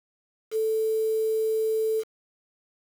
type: tone with quantisation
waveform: sine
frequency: 440 Hz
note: A4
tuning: in tune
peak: -22 dBFS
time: 0.51-2.04 s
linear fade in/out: 50 ms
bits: 7
effects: none